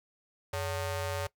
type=ring-modulated tone; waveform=sawtooth; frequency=329.6 Hz; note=E4; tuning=in tune; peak=-25 dBFS; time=0.53-1.27 s; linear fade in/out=5 ms; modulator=238 Hz; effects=noise-tail reverb RT60 0.1 s tail -19 dB re dry